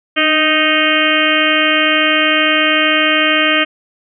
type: harmonic tone with a mistuned harmonic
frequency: 311.1 Hz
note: D#4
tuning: in tune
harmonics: 1 / 2 / 4 / 5 / 6 / 7 / 8 / 9 / 10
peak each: -19 / -19 / -19 / -19 / -19 / -19 / -19 / -19 / -19 dBFS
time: 0.16-3.65 s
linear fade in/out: 20 ms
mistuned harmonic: 1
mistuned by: -36 cents
effects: none